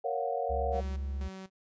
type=chord; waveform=sine; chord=Gb major seventh; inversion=first; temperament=equal; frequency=466.2 / 554.4 / 698.5 / 740 Hz; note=Bb4 / Db5 / F5 / Gb5; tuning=0 / 0 / 0 / 0 cents; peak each=-35 dBFS; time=0.04-0.81 s; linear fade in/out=10 ms
type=tone with pitch glide; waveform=triangle; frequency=69.3 to 68.9 Hz; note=C#2 to C#2; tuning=0 to -10 cents; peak=-30 dBFS; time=0.49-1.29 s; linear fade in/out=20 ms; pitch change=-10 cents; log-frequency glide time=0.88-1.1 s
type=tone with tremolo; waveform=sawtooth; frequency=190 Hz; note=F#3; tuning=46 cents sharp; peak=-38 dBFS; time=0.71-1.5 s; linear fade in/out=50 ms; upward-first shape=square; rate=2 Hz; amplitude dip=75%
effects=resampled to 16000 Hz